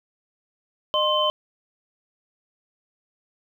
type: tone cluster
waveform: sine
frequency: 610 / 1054 / 3071 Hz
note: D#5 / C6 / G7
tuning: -34 / +12 / -36 cents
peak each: -23 dBFS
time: 0.94-1.3 s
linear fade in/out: 0 ms
effects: 9-bit